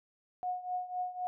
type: tone with tremolo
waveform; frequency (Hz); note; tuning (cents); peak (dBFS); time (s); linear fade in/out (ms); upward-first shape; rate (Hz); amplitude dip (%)
sine; 727; F#5; -31; -30; 0.43-1.27; 0; triangle; 3.9; 85
effects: none